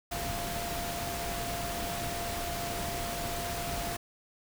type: tone in noise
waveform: sine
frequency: 692 Hz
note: F5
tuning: 16 cents flat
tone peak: -37 dBFS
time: 0.11-3.97 s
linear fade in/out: 10 ms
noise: pink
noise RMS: -36 dBFS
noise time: 0.11-3.97 s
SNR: -4 dB
effects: none

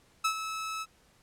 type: tone with ADSR envelope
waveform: sawtooth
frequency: 1300 Hz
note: E6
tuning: 24 cents flat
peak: -20 dBFS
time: 0.24-0.86 s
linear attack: 11 ms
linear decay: 82 ms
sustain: -10 dB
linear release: 42 ms
effects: pink hiss -64 dBFS RMS until 1.22 s + low-pass 11000 Hz 12 dB/octave

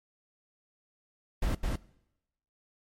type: noise with echo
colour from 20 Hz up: brown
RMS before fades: -28 dBFS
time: 1.42-1.55 s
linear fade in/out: 5 ms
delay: 210 ms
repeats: 1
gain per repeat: -2 dB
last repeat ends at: 1.76 s
effects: noise-tail reverb RT60 0.9 s tail -22 dB re dry + MP3 64 kbps

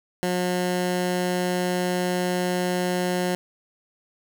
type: tone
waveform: 15% pulse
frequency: 180 Hz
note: F#3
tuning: 47 cents flat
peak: -16 dBFS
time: 0.23-3.35 s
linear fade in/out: 0 ms
effects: none

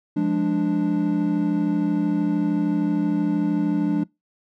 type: chord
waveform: triangle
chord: D diminished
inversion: first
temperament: equal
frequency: 174.61 / 207.7 / 293.7 Hz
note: F3 / Ab3 / D4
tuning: 0 / 0 / 0 cents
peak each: -23 / -23 / -19 dBFS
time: 0.16-4.04 s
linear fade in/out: 10 ms
effects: noise-tail reverb RT60 0.2 s tail -23 dB re dry

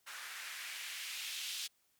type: noise with band-pass filter sweep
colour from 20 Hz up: blue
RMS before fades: -44 dBFS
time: 0.06-1.68 s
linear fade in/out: 20 ms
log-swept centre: 1400 to 3500 Hz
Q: 1.8
effects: white hiss -75 dBFS RMS until 1.99 s

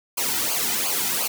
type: noise with flanger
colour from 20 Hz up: white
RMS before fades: -24 dBFS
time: 0.17-1.28 s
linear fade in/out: 10 ms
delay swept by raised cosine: 0.53 to 1.83 ms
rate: 2.8 Hz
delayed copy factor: -0.85
effects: none

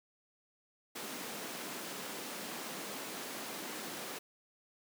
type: high-pass noise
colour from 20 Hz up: pink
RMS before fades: -43 dBFS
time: 0.95-4.19 s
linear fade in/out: 10 ms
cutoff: 200 Hz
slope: 24 dB/octave
effects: none

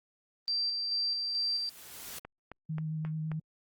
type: tone with tremolo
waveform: sine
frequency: 4699 Hz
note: D8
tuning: in tune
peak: -28 dBFS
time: 0.48-1.69 s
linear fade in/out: 0 ms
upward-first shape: square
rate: 2.3 Hz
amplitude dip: 30%
type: noise with exponential growth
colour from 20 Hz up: white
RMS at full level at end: -41 dBFS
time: 0.58-2.19 s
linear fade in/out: 5 ms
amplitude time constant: 350 ms
type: click train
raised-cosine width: 0.5 ms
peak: -28 dBFS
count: 5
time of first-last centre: 2.25-3.317 s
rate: 3.75 Hz
type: tone with vibrato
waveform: sine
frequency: 156.8 Hz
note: D#3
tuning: 14 cents sharp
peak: -32 dBFS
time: 2.69-3.4 s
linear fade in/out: 10 ms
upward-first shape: sine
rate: 9 Hz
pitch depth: 16 cents each way
effects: Opus 24 kbps

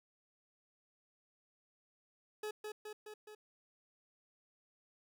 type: tone with echo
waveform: 40% pulse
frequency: 425 Hz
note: G#4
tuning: 40 cents sharp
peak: -38 dBFS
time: 2.43-2.51 s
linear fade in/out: 5 ms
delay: 210 ms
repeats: 4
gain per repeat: -3 dB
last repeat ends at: 3.35 s
effects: none

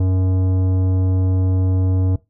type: tone with tanh clipping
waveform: triangle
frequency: 93.2 Hz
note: F#2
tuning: 13 cents sharp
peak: -16 dBFS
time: 0-2.16 s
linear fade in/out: 5 ms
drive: 17 dB
effects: noise-tail reverb RT60 0.2 s tail -18 dB re dry

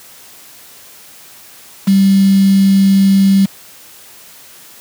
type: tone with quantisation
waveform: sine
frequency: 194.9 Hz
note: G3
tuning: 10 cents flat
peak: -6 dBFS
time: 1.87-3.46 s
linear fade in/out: 10 ms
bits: 4
effects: white hiss -39 dBFS RMS until 4.8 s + high-pass 80 Hz 12 dB/octave

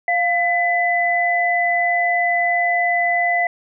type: tone pair together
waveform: sine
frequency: 698.5 / 2003 Hz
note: F5 / B6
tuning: 0 / +24 cents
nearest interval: octave + tritone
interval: 1824 cents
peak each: -18 dBFS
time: 0.08-3.47 s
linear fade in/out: 2 ms
effects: none

